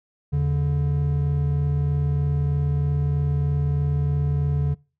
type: tone pair together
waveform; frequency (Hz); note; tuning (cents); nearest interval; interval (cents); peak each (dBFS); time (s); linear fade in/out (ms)
triangle; 80.8 / 143.97; E2 / D3; -34 / -34; minor seventh; 1000; -23 / -18; 0.32-4.75; 20
effects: noise-tail reverb RT60 0.4 s tail -26 dB re dry